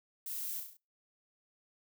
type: noise with echo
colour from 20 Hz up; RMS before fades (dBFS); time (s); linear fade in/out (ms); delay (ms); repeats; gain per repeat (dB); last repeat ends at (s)
violet; -41; 0.26-0.6; 5; 34; 5; -4; 0.77
effects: noise-tail reverb RT60 0.3 s tail -26 dB re dry